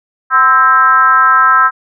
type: tone with frequency modulation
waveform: sine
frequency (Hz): 1312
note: E6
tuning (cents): -9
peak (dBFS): -5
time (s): 0.3-1.71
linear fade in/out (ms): 50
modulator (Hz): 278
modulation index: 0.98
effects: none